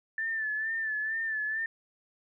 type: tone with vibrato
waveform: sine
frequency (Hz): 1762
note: A6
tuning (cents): +2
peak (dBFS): -29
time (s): 0.18-1.66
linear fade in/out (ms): 2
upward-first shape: sine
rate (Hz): 2.2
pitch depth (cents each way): 50
effects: none